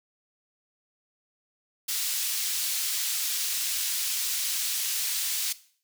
pink high-pass noise, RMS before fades -29 dBFS, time 1.88-5.53 s, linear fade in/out 10 ms, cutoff 3900 Hz, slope 12 dB/octave, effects noise-tail reverb RT60 0.5 s tail -17 dB re dry

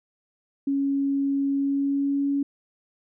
sine tone with pitch glide, 277.2 to 280.7 Hz, C#4 to C#4, 0 to +22 cents, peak -21 dBFS, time 0.67-2.43 s, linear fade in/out 5 ms, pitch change +22 cents, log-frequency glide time 1.54-2.29 s, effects none

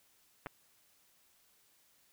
clicks, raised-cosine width 0.5 ms, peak -26 dBFS, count 2, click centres 0.461 / 0.468 s, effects white hiss -69 dBFS RMS until 2.12 s

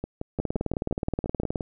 two click trains, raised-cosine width 2 ms, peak -17 / -13 dBFS, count 10 / 23, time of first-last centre 0.04-1.608 / 0.4-1.558 s, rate 5.74 / 19 Hz, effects none

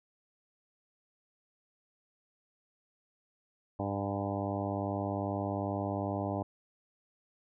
harmonic tone with a mistuned harmonic, 100 Hz, G2, 35 cents sharp, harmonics 1 / 2 / 3 / 4 / 5 / 6 / 7 / 8 / 9 / 10, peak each -37 / -39 / -38 / -43 / -44 / -39 / -41 / -42 / -45 / -47 dBFS, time 3.79-6.43 s, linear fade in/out 5 ms, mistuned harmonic 9, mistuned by -34 cents, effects none

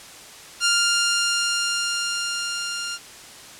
10% pulse tone with level ramp, 1399 Hz, F6, 3 cents sharp, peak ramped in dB -8 to -19 dBFS, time 0.6-2.99 s, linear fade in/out 50 ms, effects white hiss -42 dBFS RMS until 3.59 s + low-pass 9000 Hz 12 dB/octave

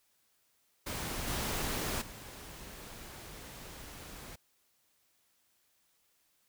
pink noise with level steps, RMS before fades -38 / -35 / -48 dBFS, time 0.86-4.36 s, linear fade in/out 10 ms, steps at 1.27 / 2.01 s, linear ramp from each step 10 ms, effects white hiss -73 dBFS RMS until 6.48 s

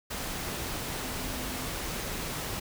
sine tone in noise, 256.1 Hz, C4, 37 cents flat, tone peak -41 dBFS, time 1.02-1.67 s, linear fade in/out 10 ms, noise pink, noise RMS -35 dBFS, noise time 0.1-2.6 s, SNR -9 dB, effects none

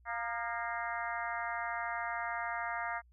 harmonic tone with a mistuned harmonic, 233.1 Hz, A#3, in tune, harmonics 3 / 4 / 5 / 6 / 7 / 8 / 9, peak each -40 / -41 / -42 / -43 / -43 / -44 / -45 dBFS, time 0.05-3.02 s, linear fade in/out 50 ms, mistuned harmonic 5, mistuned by +60 cents, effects added 60 Hz sine -60 dBFS peak until 3.12 s

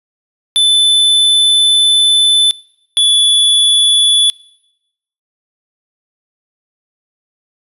square tone pair in turn, 3512 / 3440 Hz, A7 / A7, -4 / -40 cents, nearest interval unison, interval 36 cents, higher first, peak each -8 dBFS, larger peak neither, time 0.56-2.51 / 2.97-4.3 s, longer first, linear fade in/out 0 ms, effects noise-tail reverb RT60 0.9 s tail -24 dB re dry + resampled to 32000 Hz

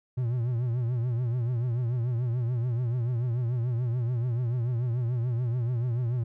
triangle tone with vibrato, 120.8 Hz, B2, 38 cents flat, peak -23 dBFS, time 0.17-6.24 s, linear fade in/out 10 ms, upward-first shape triangle, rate 6.9 Hz, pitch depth 120 cents each way, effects none

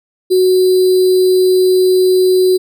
sine tone with sample-and-hold, 370 Hz, F#4, in tune, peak -7 dBFS, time 0.3-2.58 s, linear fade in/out 20 ms, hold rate 4410 Hz, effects none

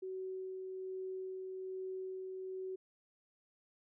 sine tone with tremolo, 376 Hz, F#4, 28 cents sharp, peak -39 dBFS, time 0.02-2.76 s, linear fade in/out 10 ms, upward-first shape sine, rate 1.2 Hz, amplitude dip 25%, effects none

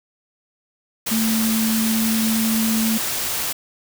sine tone in noise, 222.5 Hz, A3, 20 cents sharp, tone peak -18 dBFS, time 1.11-2.98 s, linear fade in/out 10 ms, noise white, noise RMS -24 dBFS, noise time 1.06-3.53 s, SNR +3 dB, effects none

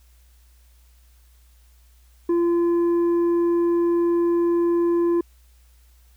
sine tone with tanh clipping, 342.7 Hz, F4, 33 cents flat, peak -18 dBFS, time 2.29-5.21 s, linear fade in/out 5 ms, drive 5 dB, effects added 60 Hz sine -51 dBFS peak until 6.16 s + white hiss -62 dBFS RMS until 6.16 s

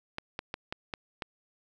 clicks, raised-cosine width 0.3 ms, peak -18 dBFS, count 6, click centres 0.184 / 0.391 / 0.541 / 0.725 / 0.938 / 1.222 s, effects none

